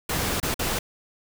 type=noise with dropouts; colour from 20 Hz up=pink; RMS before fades=-26 dBFS; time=0.09-0.79 s; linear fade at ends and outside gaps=5 ms; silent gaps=0.401-0.428 / 0.543-0.592 s; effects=none